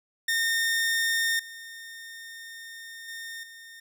sawtooth tone with level steps, 1827 Hz, A#6, 35 cents flat, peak -20 / -37 / -33 / -41 dBFS, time 0.28-3.8 s, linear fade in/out 5 ms, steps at 1.39 / 3.08 / 3.43 s, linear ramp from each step 5 ms, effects none

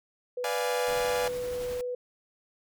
sine tone, 494.5 Hz, B4, 2 cents sharp, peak -30 dBFS, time 0.37-1.95 s, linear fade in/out 5 ms
sawtooth chord, B diminished seventh, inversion none, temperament equal, 493.9 / 587.3 / 698.5 / 830.6 Hz, B4 / D5 / F5 / Ab5, 0 / 0 / 0 / 0 cents, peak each -32 / -30 / -31 / -30 dBFS, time 0.44-1.28 s, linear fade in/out 2 ms
pink noise with tremolo, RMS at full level -42 dBFS, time 0.88-1.81 s, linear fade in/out 0 ms, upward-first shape triangle, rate 11 Hz, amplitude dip 30%
effects none

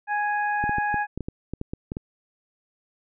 harmonic tone, 830.6 Hz, G#5, in tune, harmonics 1 / 2 / 3, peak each -24 / -27 / -39 dBFS, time 0.07-1.07 s, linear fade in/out 50 ms
clicks, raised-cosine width 3 ms, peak -17 dBFS, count 12, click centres 0.64 / 0.694 / 0.784 / 0.943 / 1.176 / 1.207 / 1.285 / 1.536 / 1.614 / 1.735 / 1.919 / 1.969 s
effects none

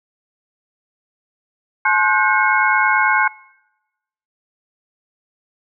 sine tone cluster, 858 / 1060 / 1458 / 1567 / 2180 Hz, A5 / C6 / F#6 / G6 / C#7, -44 / +22 / -26 / -1 / -29 cents, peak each -19 dBFS, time 1.85-3.28 s, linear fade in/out 5 ms, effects noise-tail reverb RT60 1.0 s tail -25 dB re dry

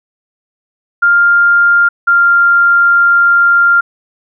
sine tone pair in turn, 1400 / 1393.5 Hz, F6 / F6, +4 / -4 cents, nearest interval unison, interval 8 cents, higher first, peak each -5 dBFS, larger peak neither, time 1.02-1.89 / 2.07-3.81 s, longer second, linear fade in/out 10 ms, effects none

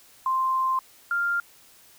sine tone pair in turn, 1046.5 / 1396.9 Hz, C6 / F6, 0 / 0 cents, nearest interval perfect fourth, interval 500 cents, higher second, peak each -21 / -22 dBFS, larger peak first, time 0.26-0.79 / 1.11-1.4 s, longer first, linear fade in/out 2 ms, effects white hiss -54 dBFS RMS until 1.98 s

